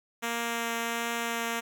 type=tone with vibrato; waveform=5% pulse; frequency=232.6 Hz; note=A#3; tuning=4 cents flat; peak=-18 dBFS; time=0.22-1.61 s; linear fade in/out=20 ms; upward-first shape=triangle; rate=1.4 Hz; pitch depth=10 cents each way; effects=none